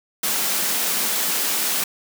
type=high-pass noise; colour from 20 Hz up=white; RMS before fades=-22 dBFS; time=0.23-1.84 s; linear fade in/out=5 ms; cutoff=160 Hz; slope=96 dB/octave; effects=none